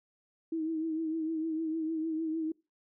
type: tone with vibrato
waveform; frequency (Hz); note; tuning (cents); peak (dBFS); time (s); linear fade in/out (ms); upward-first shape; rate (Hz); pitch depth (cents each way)
sine; 320; D#4; +49; -30; 0.52-2.52; 5; triangle; 6.6; 54
effects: noise-tail reverb RT60 0.3 s tail -25 dB re dry